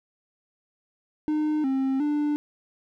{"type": "tone with pitch steps", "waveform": "triangle", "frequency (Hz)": [304.9, 266.7, 295.8], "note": ["D#4", "C4", "D4"], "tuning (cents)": [-35, 33, 13], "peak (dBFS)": -20, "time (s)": [1.28, 2.36], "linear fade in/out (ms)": 0, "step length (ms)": 360, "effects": []}